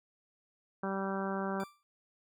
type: harmonic tone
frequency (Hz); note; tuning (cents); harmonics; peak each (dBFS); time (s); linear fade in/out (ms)
194.1; G3; -17; 1 / 2 / 3 / 4 / 5 / 6 / 7 / 8; -36 / -39 / -41 / -42 / -43 / -44 / -44 / -45; 0.83-1.64; 5
type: tone with exponential decay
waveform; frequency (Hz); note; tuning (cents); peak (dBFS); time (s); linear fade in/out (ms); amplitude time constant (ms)
40% pulse; 1174.7; D6; 0; -39; 1.6-1.83; 0; 50
effects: none